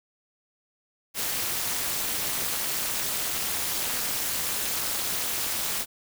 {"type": "noise with amplitude modulation", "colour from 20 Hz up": "white", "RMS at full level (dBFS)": -25, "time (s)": [1.14, 5.86], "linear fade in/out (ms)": 50, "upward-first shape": "sine", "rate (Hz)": 247, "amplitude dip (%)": 85, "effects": []}